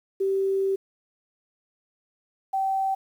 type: tone pair in turn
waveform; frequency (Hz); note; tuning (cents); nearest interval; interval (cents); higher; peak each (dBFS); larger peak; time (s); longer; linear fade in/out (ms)
sine; 388 / 772.6; G4 / G5; -18 / -25; octave; 1193; second; -21 / -22; first; 0.2-0.76 / 2.53-2.95; first; 10
effects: 9-bit